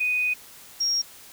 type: tone pair in turn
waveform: sine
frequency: 2489 / 5588 Hz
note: D#7 / F8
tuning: 0 / 0 cents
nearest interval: octave + major second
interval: 1400 cents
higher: second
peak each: -21 dBFS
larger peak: neither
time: 0-0.34 / 0.8-1.02 s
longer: first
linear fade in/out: 10 ms
effects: white hiss -47 dBFS RMS until 1.32 s